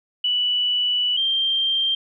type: tone pair in turn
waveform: sine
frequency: 2960 / 3168 Hz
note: F#7 / G7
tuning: 0 / +18 cents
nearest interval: minor second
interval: 118 cents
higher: second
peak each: -18 dBFS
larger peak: neither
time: 0.24-1.17 / 1.17-1.95 s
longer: first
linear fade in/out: 5 ms
effects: none